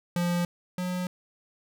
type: tone pair in turn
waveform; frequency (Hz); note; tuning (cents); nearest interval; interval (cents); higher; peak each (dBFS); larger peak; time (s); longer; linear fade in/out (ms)
square; 174.61 / 180.95; F3 / F#3; 0 / -38; minor second; 62; second; -25 / -29; first; 0.16-0.45 / 0.78-1.07; neither; 2
effects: none